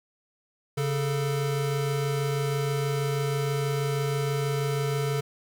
square tone pair together, 138.59 / 442 Hz, C#3 / A4, 0 / +8 cents, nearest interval octave + minor sixth, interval 2008 cents, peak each -27 / -31 dBFS, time 0.77-5.21 s, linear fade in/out 10 ms, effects none

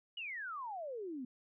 sine exponential sweep, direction down, 2973 to 240 Hz, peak -40 dBFS, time 0.17-1.25 s, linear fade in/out 5 ms, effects none

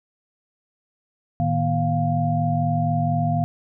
sine tone cluster, 109.7 / 153.9 / 240.2 / 699 Hz, A2 / D#3 / B3 / F5, -5 / -19 / -48 / +1 cents, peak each -25 / -22 / -27 / -24 dBFS, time 1.4-3.44 s, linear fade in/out 0 ms, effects none

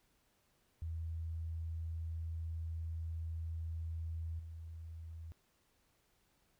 sine tone with level steps, 81.7 Hz, E2, 15 cents flat, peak -38 / -45 dBFS, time 0.82-5.32 s, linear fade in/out 0 ms, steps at 4.39 s, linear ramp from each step 5 ms, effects pink hiss -75 dBFS RMS until 6.59 s

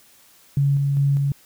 sine tone with tremolo, 140.3 Hz, C#3, 21 cents sharp, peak -15 dBFS, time 0.57-1.32 s, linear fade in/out 2 ms, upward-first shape square, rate 2.5 Hz, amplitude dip 25%, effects white hiss -53 dBFS RMS until 1.45 s

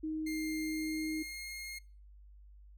sine tone, 312.9 Hz, D#4, 10 cents sharp, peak -34 dBFS, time 0.03-1.23 s, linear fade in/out 10 ms
sawtooth tone with pitch glide, 2112 to 2139 Hz, C7 to C7, +16 to +38 cents, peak -38 dBFS, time 0.26-1.79 s, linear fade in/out 10 ms, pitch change +22 cents, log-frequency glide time 0.6-1.46 s
effects noise-tail reverb RT60 0.4 s tail -24 dB re dry + added 50 Hz sine -53 dBFS peak until 2.77 s

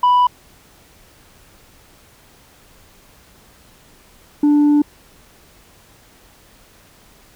sine tone pair in turn, 987.8 / 293.7 Hz, B5 / D4, 0 / 0 cents, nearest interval octave + major sixth, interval 2100 cents, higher first, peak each -7 dBFS, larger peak neither, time 0.03-0.27 / 4.43-4.82 s, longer second, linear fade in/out 5 ms, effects tanh soft clip ceiling -9 dBFS + pink hiss -49 dBFS RMS until 7.35 s

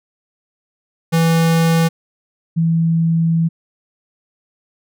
square / sine tone pair in turn, 164.81 / 164.81 Hz, E3 / E3, 0 / 0 cents, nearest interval unison, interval 0 cents, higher neither, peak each -12 dBFS, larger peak neither, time 1.12-1.89 / 2.56-3.49 s, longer second, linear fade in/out 20 ms, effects none

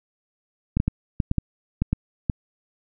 clicks, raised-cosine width 5 ms, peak -8 dBFS, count 9, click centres 0.77 / 0.801 / 0.88 / 1.202 / 1.314 / 1.383 / 1.82 / 1.93 / 2.298 s, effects none

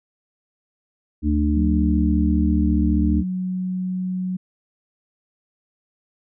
harmonic tone, 74.9 Hz, D2, 35 cents sharp, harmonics 1 / 3 / 4, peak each -19 / -22 / -22 dBFS, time 1.22-3.24 s, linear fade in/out 50 ms
sine tone with pitch glide, 182.9 to 184.28 Hz, F#3 to F#3, -20 to -7 cents, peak -22 dBFS, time 1.56-4.37 s, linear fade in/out 10 ms, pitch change +13 cents, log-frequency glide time 1.81-1.9 s
effects none

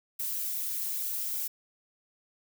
violet noise with flanger, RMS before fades -33 dBFS, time 0.19-1.48 s, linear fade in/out 10 ms, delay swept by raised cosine 0.65 to 5.85 ms, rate 2.5 Hz, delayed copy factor -0.65, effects none

